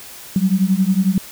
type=beating tone pair; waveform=sine; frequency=184.5 / 195.5 Hz; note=F#3 / G3; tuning=-5 / -4 cents; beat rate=11 Hz; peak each=-16 dBFS; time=0.36-1.18 s; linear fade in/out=2 ms; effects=white hiss -37 dBFS RMS until 1.31 s